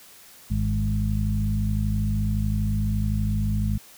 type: harmonic tone with a mistuned harmonic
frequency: 51.91 Hz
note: G#1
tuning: in tune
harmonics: 1 / 2 / 3 / 4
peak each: -25 / -25 / -32 / -28 dBFS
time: 0.5-3.78 s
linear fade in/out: 10 ms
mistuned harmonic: 3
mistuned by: +17 cents
effects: white hiss -49 dBFS RMS until 3.97 s